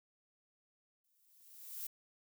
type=noise with exponential growth; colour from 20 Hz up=violet; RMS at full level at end=-41 dBFS; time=1.04-1.87 s; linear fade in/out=5 ms; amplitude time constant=180 ms; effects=none